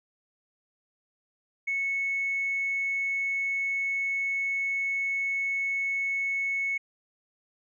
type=tone with tanh clipping; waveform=triangle; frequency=2204 Hz; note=C#7; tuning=11 cents flat; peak=-26 dBFS; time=1.67-6.78 s; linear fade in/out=10 ms; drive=4 dB; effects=resampled to 16000 Hz